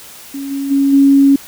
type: tone with level steps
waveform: sine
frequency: 276.7 Hz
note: C#4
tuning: 3 cents flat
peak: -21 / -17 / -9 / -5 dBFS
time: 0.34-1.36 s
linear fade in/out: 5 ms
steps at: 0.5 / 0.7 / 0.92 s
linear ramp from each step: 20 ms
effects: white hiss -36 dBFS RMS until 1.47 s